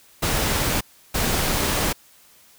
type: noise bursts at uneven times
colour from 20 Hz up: pink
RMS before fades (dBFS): -22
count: 2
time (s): 0.22-0.81 / 1.14-1.93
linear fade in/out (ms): 10
effects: white hiss -53 dBFS RMS until 2.58 s